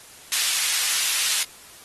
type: high-pass noise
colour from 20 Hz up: pink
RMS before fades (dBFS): -23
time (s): 0.32-1.43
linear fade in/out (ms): 0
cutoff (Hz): 2600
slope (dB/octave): 12
effects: white hiss -46 dBFS RMS until 1.84 s + AAC 32 kbps